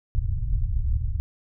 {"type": "low-pass noise", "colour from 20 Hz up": "pink", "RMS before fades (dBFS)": -24, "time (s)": [0.15, 1.2], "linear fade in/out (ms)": 0, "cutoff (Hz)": 120, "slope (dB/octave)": 48, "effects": []}